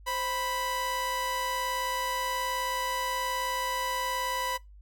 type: tone pair together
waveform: sawtooth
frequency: 523.3 / 987.8 Hz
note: C5 / B5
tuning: 0 / 0 cents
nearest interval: major seventh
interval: 1100 cents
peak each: -33 / -26 dBFS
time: 0.06-4.58 s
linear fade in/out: 20 ms
effects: noise-tail reverb RT60 0.2 s tail -22 dB re dry + added 50 Hz sine -48 dBFS peak until 4.81 s